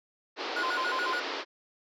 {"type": "band-pass noise", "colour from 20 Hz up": "pink", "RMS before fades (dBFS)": -35, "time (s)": [0.36, 1.45], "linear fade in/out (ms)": 50, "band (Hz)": [300, 5100], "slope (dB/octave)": 48}
{"type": "tone with vibrato", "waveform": "triangle", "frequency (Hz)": 1226, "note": "D#6", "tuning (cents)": -26, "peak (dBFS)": -27, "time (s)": [0.56, 1.2], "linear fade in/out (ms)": 5, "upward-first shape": "square", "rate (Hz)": 7, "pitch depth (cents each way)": 290}
{"effects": []}